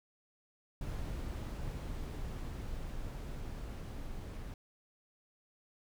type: noise with level ramp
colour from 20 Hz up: brown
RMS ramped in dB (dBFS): -39 to -43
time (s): 0.81-4.54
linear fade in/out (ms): 2
effects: none